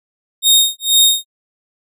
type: tone with tremolo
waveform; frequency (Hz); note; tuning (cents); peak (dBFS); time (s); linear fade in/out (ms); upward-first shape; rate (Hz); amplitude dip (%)
sawtooth; 3709; A#7; -9; -4; 0.42-1.26; 50; sine; 2.1; 100
effects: none